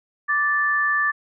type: tone pair together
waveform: sine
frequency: 1172 / 1758.6 Hz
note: D6 / A6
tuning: -4 / -1 cents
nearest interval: perfect fifth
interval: 703 cents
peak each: -23 / -19 dBFS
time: 0.28-1.12 s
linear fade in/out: 20 ms
effects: none